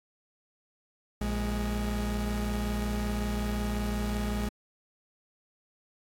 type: tone pair together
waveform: 40% pulse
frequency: 58.28 / 207.7 Hz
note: A#1 / G#3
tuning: 0 / 0 cents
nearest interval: octave + minor seventh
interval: 2200 cents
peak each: -30 / -31 dBFS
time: 1.21-4.49 s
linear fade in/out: 5 ms
effects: AAC 64 kbps